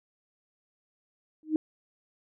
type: tone with exponential growth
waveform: sine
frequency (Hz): 311.1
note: D#4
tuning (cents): 0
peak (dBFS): -18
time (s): 1.43-1.56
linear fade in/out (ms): 1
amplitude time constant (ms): 28
effects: none